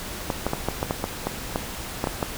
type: clicks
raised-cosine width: 1 ms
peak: -9 dBFS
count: 12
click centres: 0.302 / 0.466 / 0.534 / 0.686 / 0.829 / 0.909 / 1.041 / 1.27 / 1.559 / 2.041 / 2.072 / 2.228 s
effects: pink hiss -34 dBFS RMS until 2.37 s